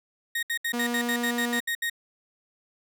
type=tone bursts; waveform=35% pulse; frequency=1864.7 Hz; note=A#6; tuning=in tune; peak=-24 dBFS; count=11; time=0.35-1.898 s; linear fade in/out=5 ms; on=78 ms; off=69 ms
type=tone; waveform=sawtooth; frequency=239.7 Hz; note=A#3; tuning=48 cents sharp; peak=-23 dBFS; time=0.73-1.6 s; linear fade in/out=10 ms
effects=none